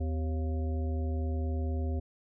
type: harmonic tone with a mistuned harmonic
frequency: 77.78 Hz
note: D#2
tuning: in tune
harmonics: 1 / 3 / 5 / 7 / 9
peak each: -29 / -39 / -43 / -46 / -48 dBFS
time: 0-2 s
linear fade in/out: 10 ms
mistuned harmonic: 3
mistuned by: +140 cents
effects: none